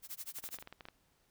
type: noise with tremolo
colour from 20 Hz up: blue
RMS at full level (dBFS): -42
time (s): 0.02-0.63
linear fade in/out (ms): 50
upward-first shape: sine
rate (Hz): 12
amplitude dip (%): 100
type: clicks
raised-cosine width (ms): 0.3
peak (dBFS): -32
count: 11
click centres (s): 0.386 / 0.44 / 0.489 / 0.543 / 0.587 / 0.625 / 0.674 / 0.726 / 0.808 / 0.854 / 0.886
effects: pink hiss -73 dBFS RMS until 1.3 s